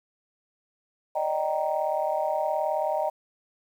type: chord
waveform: sine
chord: Eb major seventh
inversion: third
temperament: just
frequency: 583.4 / 622.3 / 777.8 / 933.4 Hz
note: D5 / Eb5 / G5 / Bb5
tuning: -12 / 0 / -14 / +2 cents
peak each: -31 / -27 / -29 / -31 dBFS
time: 1.15-3.1 s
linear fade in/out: 10 ms
effects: tanh soft clip ceiling -13 dBFS + 9-bit